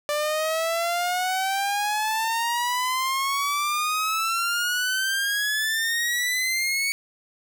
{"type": "exponential sweep", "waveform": "sawtooth", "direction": "up", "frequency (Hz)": [587.3, 2241], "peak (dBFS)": -19, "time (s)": [0.09, 6.92], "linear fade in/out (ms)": 0, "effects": []}